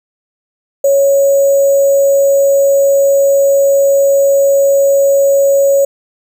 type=tone with sample-and-hold; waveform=sine; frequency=554.4 Hz; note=C#5; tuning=in tune; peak=-6 dBFS; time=0.84-5.85 s; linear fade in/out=5 ms; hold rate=7350 Hz; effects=none